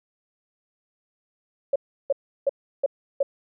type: tone bursts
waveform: sine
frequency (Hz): 554.4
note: C#5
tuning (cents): 0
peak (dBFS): -17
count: 5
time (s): 1.73-3.23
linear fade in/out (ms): 5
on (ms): 28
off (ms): 340
effects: none